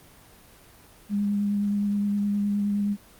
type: tone with vibrato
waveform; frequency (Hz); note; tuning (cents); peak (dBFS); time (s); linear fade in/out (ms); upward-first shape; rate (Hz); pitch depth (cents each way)
sine; 203.8; G#3; -32; -22; 1.09-2.97; 50; triangle; 9.6; 17
effects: pink hiss -52 dBFS RMS until 3.19 s + Opus 24 kbps